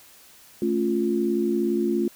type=chord; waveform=sine; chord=A augmented; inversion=none; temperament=equal; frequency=220 / 277.2 / 349.2 Hz; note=A3 / C#4 / E#4; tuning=0 / 0 / 0 cents; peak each=-25 / -28 / -23 dBFS; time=0.62-2.08 s; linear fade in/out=2 ms; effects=white hiss -51 dBFS RMS until 2.15 s